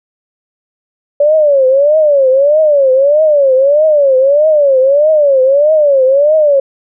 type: tone with vibrato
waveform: sine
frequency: 570 Hz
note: C#5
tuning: 48 cents sharp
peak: -5 dBFS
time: 1.2-6.6 s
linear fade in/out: 5 ms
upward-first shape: triangle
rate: 1.6 Hz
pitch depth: 190 cents each way
effects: none